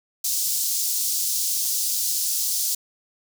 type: high-pass noise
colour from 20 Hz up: pink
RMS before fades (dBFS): -24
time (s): 0.24-2.75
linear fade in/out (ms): 5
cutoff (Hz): 5000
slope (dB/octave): 24
effects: none